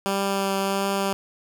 10% pulse tone with vibrato, 196 Hz, G3, in tune, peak -14 dBFS, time 0.06-1.13 s, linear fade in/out 0 ms, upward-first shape triangle, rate 1.5 Hz, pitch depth 12 cents each way, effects none

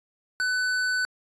sine tone with tanh clipping, 1500 Hz, F#6, 23 cents sharp, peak -25 dBFS, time 0.4-1.05 s, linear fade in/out 0 ms, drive 17 dB, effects resampled to 22050 Hz

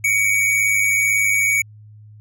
square tone pair together, 2247 / 2349 Hz, C#7 / D7, +23 / 0 cents, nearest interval minor second, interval 77 cents, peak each -16 / -25 dBFS, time 0.04-1.62 s, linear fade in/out 5 ms, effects added 106 Hz sine -40 dBFS peak until 2.2 s

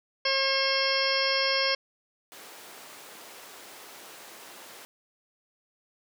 harmonic tone, 539 Hz, C#5, 49 cents flat, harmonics 1 / 2 / 3 / 4 / 5 / 6 / 8 / 9 / 10, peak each -30 / -33 / -33 / -31 / -35 / -33 / -34 / -33 / -30 dBFS, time 0.25-1.75 s, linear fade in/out 5 ms
pink high-pass noise, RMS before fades -47 dBFS, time 2.32-4.85 s, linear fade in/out 0 ms, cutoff 430 Hz, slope 12 dB/octave
effects none

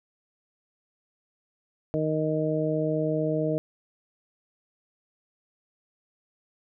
harmonic tone, 155.56 Hz, D#3, in tune, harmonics 1 / 2 / 3 / 4, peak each -29 / -29 / -29 / -29 dBFS, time 1.94-3.58 s, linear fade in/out 0 ms, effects none

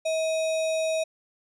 sine tone with sample-and-hold, 640 Hz, D#5, 49 cents sharp, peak -23 dBFS, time 0.05-1.04 s, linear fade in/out 10 ms, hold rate 3150 Hz, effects resampled to 22050 Hz

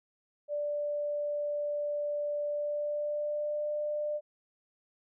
sine tone with pitch glide, 587 to 596.6 Hz, D5 to D5, -1 to +27 cents, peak -30 dBFS, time 0.48-4.21 s, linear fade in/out 50 ms, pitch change +28 cents, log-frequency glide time 2.45-3.69 s, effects none

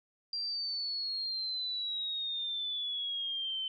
sine exponential sweep, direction down, 4759 to 3067 Hz, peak -33 dBFS, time 0.33-3.68 s, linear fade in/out 2 ms, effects none

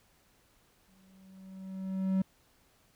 triangle tone with exponential growth, 190 Hz, F#3, 46 cents sharp, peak -22 dBFS, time 0.88-2.22 s, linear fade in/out 5 ms, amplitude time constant 290 ms, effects pink hiss -67 dBFS RMS until 2.95 s

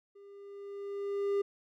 triangle tone with level ramp, 401 Hz, G4, 39 cents sharp, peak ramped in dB -50 to -24 dBFS, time 0.15-1.42 s, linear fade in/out 10 ms, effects none

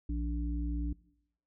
harmonic tone, 58.2 Hz, A#1, 2 cents flat, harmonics 1 / 3 / 5, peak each -32 / -43 / -38 dBFS, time 0.09-0.93 s, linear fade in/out 5 ms, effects noise-tail reverb RT60 0.8 s tail -22 dB re dry

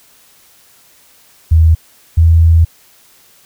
sine tone pair in turn, 80.6 / 82.34 Hz, E2 / E2, -38 / -1 cents, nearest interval unison, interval 37 cents, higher second, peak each -4 dBFS, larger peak neither, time 1.51-1.75 / 2.17-2.65 s, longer second, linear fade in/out 10 ms, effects white hiss -47 dBFS RMS until 3.45 s

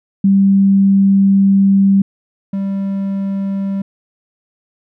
sine / triangle tone pair in turn, 196 / 196 Hz, G3 / G3, 0 / 0 cents, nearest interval unison, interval 0 cents, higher neither, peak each -7 / -14 dBFS, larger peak first, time 0.24-2.02 / 2.53-3.82 s, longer first, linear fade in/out 5 ms, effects none

